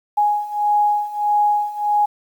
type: beating tone pair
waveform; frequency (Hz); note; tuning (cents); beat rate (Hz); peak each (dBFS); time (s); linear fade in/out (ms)
sine; 830.6 / 832.2; G#5 / G#5; 0 / +3; 1.6; -20 / -17; 0.17-2.06; 10
effects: 8-bit